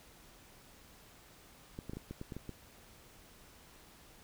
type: clicks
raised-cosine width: 3 ms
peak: -29 dBFS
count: 9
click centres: 1.789 / 1.896 / 1.934 / 1.97 / 2.11 / 2.214 / 2.322 / 2.366 / 2.493 s
effects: pink hiss -59 dBFS RMS until 4.23 s